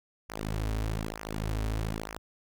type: tone with flanger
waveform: sawtooth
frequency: 53.6 Hz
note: A1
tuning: 45 cents flat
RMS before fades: -33 dBFS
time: 0.29-2.18 s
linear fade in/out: 5 ms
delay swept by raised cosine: 0.24 to 5.94 ms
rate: 1.1 Hz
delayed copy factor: -0.9
effects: none